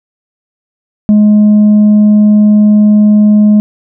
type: tone with tanh clipping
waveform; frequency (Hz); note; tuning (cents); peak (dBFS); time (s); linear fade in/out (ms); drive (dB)
sine; 210; G#3; +19; -3; 1.09-3.6; 0; 2
effects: none